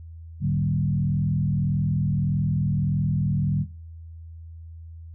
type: tone with frequency modulation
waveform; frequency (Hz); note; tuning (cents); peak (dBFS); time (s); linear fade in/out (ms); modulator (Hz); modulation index
sine; 146.83; D3; 0; -20; 0.4-3.66; 50; 41.7; 1.1
effects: noise-tail reverb RT60 0.4 s tail -22 dB re dry + added 82 Hz sine -38 dBFS peak until 5.14 s